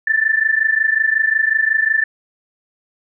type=tone pair together; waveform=sine; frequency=1754 / 1779.5 Hz; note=A6 / A6; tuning=-6 / +19 cents; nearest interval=unison; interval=25 cents; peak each=-16 dBFS; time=0.07-2.04 s; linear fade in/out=5 ms; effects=none